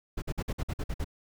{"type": "noise bursts", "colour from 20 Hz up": "brown", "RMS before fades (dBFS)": -30, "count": 9, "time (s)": [0.17, 1.045], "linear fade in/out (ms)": 10, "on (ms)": 51, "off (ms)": 52, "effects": []}